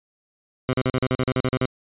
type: tone bursts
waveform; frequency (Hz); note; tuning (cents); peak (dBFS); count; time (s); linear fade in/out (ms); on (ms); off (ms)
15% pulse; 128.8; C3; -27; -13; 12; 0.69-1.654; 0; 40; 44
effects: resampled to 8000 Hz